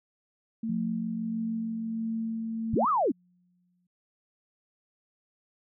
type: tone with tremolo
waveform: sine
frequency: 224.9 Hz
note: A3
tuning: 38 cents sharp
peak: -28 dBFS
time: 0.63-2.85 s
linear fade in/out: 5 ms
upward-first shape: sine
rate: 1.5 Hz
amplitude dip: 25%
type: tone with exponential decay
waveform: sine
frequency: 178.5 Hz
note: F3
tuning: 38 cents sharp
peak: -30 dBFS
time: 0.69-3.87 s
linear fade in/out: 5 ms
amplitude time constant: 690 ms
type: linear two-way sweep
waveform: sine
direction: up then down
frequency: 36.71 to 1316 to 200 Hz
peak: -22 dBFS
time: 2.73-3.12 s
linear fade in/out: 10 ms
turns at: 2.89 s
effects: none